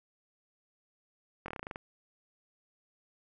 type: slowing click train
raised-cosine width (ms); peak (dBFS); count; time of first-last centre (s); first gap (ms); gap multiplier
0.5; -24; 10; 1.46-1.759; 22; 1.1
effects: none